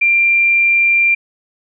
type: tone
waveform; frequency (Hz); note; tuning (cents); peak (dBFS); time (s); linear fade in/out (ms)
sine; 2376; D7; +20; -9; 0.01-1.15; 10
effects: none